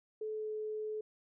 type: tone with pitch glide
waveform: sine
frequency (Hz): 432.4 to 429.7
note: A4 to A4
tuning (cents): -30 to -41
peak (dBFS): -36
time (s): 0.21-1.01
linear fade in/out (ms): 5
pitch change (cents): -11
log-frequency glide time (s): 0.33-0.51
effects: none